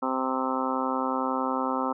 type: harmonic tone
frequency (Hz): 130.81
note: C3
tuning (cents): 0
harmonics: 2 / 3 / 4 / 5 / 6 / 7 / 8 / 9 / 10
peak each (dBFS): -30 / -38 / -33 / -42 / -34 / -33 / -33 / -37 / -33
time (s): 0.02-1.93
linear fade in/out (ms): 10
effects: none